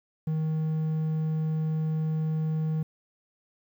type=tone; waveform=triangle; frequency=157.3 Hz; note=D#3; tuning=19 cents sharp; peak=-23 dBFS; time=0.27-2.83 s; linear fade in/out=5 ms; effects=10-bit